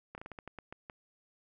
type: slowing click train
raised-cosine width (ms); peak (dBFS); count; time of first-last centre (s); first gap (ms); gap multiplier
0.5; -29; 10; 0.15-0.898; 29; 1.25
effects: none